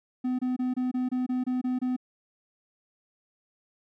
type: tone bursts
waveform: triangle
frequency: 252.8 Hz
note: B3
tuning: 41 cents sharp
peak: -23 dBFS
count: 10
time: 0.24-1.965 s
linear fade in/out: 10 ms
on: 150 ms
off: 25 ms
effects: none